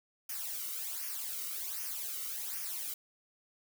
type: noise with flanger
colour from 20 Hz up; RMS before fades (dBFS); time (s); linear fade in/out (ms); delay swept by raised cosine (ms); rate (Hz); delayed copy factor
blue; -39; 0.29-2.94; 5; 0.25 to 1.21; 1.3; -0.7
effects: none